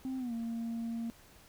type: tone with pitch glide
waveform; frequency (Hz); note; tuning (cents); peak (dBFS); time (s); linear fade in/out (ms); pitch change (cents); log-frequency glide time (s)
sine; 261.6 to 230.4; C4 to A#3; 0 to -20; -32; 0.05-1.1; 0; -220; 0.18-0.33
effects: tanh soft clip ceiling -33 dBFS + pink hiss -59 dBFS RMS until 1.48 s